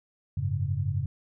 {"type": "chord", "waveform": "sine", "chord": "F# suspended second", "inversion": "none", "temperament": "just", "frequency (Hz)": [92.5, 104.06, 138.75], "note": ["F#2", "G#2", "C#3"], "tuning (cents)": [0, 4, 2], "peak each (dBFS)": [-30, -30, -30], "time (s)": [0.37, 1.06], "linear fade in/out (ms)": 5, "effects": []}